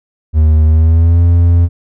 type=tone with pitch glide; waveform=triangle; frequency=77.78 to 85.81 Hz; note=D#2 to F2; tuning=0 to -30 cents; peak=-3 dBFS; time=0.33-1.69 s; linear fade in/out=50 ms; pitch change=+170 cents; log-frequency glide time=0.65-1.21 s; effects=none